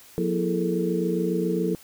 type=tone cluster; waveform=sine; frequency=178.4 / 239 / 331.1 / 420.5 / 447.7 Hz; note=F3 / A#3 / E4 / G#4 / A4; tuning=+37 / +43 / +8 / +22 / +30 cents; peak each=-26 / -33 / -28 / -30 / -28 dBFS; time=0.18-1.75 s; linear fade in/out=0 ms; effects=white hiss -50 dBFS RMS until 1.83 s